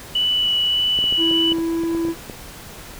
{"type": "tone with vibrato", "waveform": "sine", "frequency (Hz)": 2960, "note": "F#7", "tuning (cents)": 0, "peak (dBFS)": -16, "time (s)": [0.15, 1.53], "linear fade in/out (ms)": 5, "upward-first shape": "sine", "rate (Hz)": 1.7, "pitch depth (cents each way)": 8}
{"type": "clicks", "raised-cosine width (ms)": 2, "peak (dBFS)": -18, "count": 11, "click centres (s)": [0.989, 1.041, 1.125, 1.312, 1.52, 1.585, 1.836, 1.949, 2.051, 2.085, 2.298]}
{"type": "tone with pitch glide", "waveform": "triangle", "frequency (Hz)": [329.6, 332.3], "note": ["E4", "E4"], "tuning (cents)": [0, 14], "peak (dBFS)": -17, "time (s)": [1.17, 2.15], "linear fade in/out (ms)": 50, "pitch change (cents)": 14, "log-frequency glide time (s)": [1.55, 1.88]}
{"effects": ["pink hiss -38 dBFS RMS until 2.99 s"]}